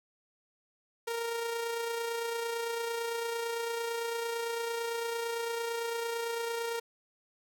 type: tone with amplitude modulation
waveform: sawtooth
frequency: 464.5 Hz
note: A#4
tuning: 6 cents flat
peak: -27 dBFS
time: 1.07-6.8 s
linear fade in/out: 10 ms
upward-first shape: sine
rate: 28.9 Hz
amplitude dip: 35%
effects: none